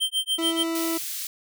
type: tone with tremolo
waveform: square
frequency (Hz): 3136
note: G7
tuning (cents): 0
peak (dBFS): -21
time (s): 0-0.64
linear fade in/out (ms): 20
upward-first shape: sine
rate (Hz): 6.9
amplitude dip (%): 100
type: tone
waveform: 40% pulse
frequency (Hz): 329.6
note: E4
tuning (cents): 0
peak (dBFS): -24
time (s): 0.38-0.98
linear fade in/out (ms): 10
type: high-pass noise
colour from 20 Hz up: white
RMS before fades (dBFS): -32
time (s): 0.75-1.27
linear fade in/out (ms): 2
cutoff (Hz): 2900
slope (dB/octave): 12
effects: none